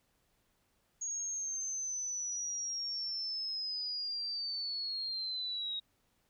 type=linear sweep; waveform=sine; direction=down; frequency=6645 to 3780 Hz; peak=-35 dBFS; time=1.01-5.8 s; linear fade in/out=10 ms; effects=pink hiss -75 dBFS RMS until 6.29 s